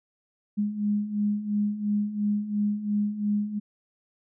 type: beating tone pair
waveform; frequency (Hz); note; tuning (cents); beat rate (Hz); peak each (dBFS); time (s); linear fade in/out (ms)
sine; 205.3 / 208.2; G#3 / G#3; -20 / +5; 2.9; -30 / -25; 0.57-3.6; 20
effects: none